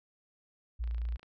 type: tone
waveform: sine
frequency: 58 Hz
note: A#1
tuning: 8 cents flat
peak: -31 dBFS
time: 0.79-1.17 s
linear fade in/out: 20 ms
type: click train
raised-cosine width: 0.3 ms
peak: -38 dBFS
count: 12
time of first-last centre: 0.84-1.23 s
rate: 28.2 Hz
effects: none